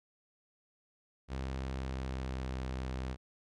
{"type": "tone with pitch glide", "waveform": "sawtooth", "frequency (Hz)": [66, 64.53], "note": ["C2", "C2"], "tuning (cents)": [16, -23], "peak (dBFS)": -32, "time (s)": [1.28, 3.17], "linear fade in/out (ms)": 50, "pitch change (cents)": -39, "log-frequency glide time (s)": [1.6, 2.65], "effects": ["low-pass 6000 Hz 12 dB/octave"]}